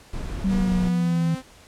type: noise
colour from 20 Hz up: brown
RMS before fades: -29 dBFS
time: 0.13-0.89 s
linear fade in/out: 2 ms
type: linear sweep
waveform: sine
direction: down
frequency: 194.1 to 162.3 Hz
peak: -19 dBFS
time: 0.44-1.35 s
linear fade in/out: 5 ms
type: tone with pitch glide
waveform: sawtooth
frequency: 240 to 260.2 Hz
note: B3 to C4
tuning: -49 to -9 cents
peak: -28 dBFS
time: 0.47-1.43 s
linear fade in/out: 50 ms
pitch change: +140 cents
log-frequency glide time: 0.77-1.32 s
effects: pink hiss -50 dBFS RMS until 1.67 s + low-pass 10000 Hz 12 dB/octave